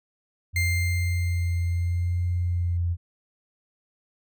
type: tone with vibrato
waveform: sine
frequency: 87.31 Hz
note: F2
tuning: in tune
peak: -22 dBFS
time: 0.53-2.97 s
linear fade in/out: 50 ms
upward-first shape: sine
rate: 0.71 Hz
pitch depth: 21 cents each way
type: tone with exponential decay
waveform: 40% pulse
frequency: 2100 Hz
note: C7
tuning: 6 cents sharp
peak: -23 dBFS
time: 0.56-2.77 s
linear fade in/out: 2 ms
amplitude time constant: 480 ms
effects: none